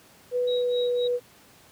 sine tone with pitch glide, 493.9 to 489.1 Hz, B4 to B4, 0 to -17 cents, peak -22 dBFS, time 0.31-1.2 s, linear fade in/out 50 ms, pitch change -17 cents, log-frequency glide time 0.47-0.85 s
sine tone with tremolo, 3821 Hz, A#7, 42 cents sharp, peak -31 dBFS, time 0.47-1.08 s, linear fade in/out 10 ms, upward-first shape sine, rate 3.8 Hz, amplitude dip 95%
effects pink hiss -54 dBFS RMS until 1.71 s + high-pass 100 Hz 12 dB/octave

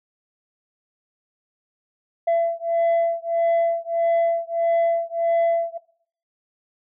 sine beating tone pair, 672 / 673.6 Hz, E5 / E5, +33 / +37 cents, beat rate 1.6 Hz, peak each -20 dBFS, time 2.27-5.78 s, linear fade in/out 10 ms, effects noise-tail reverb RT60 0.6 s tail -20 dB re dry + tanh soft clip ceiling -15 dBFS

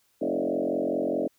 sine tone with frequency modulation, 440 Hz, A4, in tune, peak -24 dBFS, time 0.21-1.28 s, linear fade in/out 10 ms, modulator 44.9 Hz, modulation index 4.5, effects white hiss -68 dBFS RMS until 1.38 s

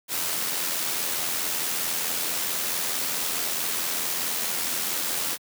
white noise with amplitude modulation, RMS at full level -26 dBFS, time 0.08-5.38 s, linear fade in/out 50 ms, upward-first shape sine, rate 84.6 Hz, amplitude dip 35%, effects high-pass 150 Hz 12 dB/octave

